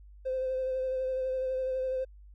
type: tone with vibrato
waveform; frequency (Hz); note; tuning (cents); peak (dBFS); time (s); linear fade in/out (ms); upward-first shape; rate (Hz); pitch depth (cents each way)
triangle; 519; C5; -14; -25; 0.25-2.05; 20; sine; 12; 20
effects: tanh soft clip ceiling -26 dBFS + added 50 Hz sine -49 dBFS peak until 2.34 s